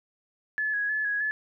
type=tone with vibrato; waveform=sine; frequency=1693 Hz; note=G#6; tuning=33 cents sharp; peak=-25 dBFS; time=0.58-1.31 s; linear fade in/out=0 ms; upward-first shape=square; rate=3.2 Hz; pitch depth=29 cents each way; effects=none